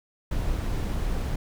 brown noise, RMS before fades -27 dBFS, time 0.31-1.36 s, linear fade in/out 5 ms, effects none

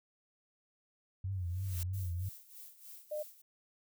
sine tone with vibrato, 91.6 Hz, F#2, 17 cents flat, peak -34 dBFS, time 1.24-2.29 s, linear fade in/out 5 ms, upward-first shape triangle, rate 3.1 Hz, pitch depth 130 cents each way
blue noise with exponential growth, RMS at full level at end -41 dBFS, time 1.32-1.83 s, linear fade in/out 0 ms, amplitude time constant 110 ms
violet noise with tremolo, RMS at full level -50 dBFS, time 1.93-3.42 s, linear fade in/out 10 ms, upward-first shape sine, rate 3.3 Hz, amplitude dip 75%
sine tone, 604 Hz, D5, 48 cents sharp, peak -35 dBFS, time 3.11-3.23 s, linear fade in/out 10 ms
effects none

